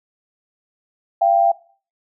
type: tone pair together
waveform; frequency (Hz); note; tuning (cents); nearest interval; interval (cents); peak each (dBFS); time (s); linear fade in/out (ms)
sine; 684.9 / 784; F5 / G5; -34 / 0; major second; 234; -15; 1.21-1.52; 10
effects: noise-tail reverb RT60 0.4 s tail -17 dB re dry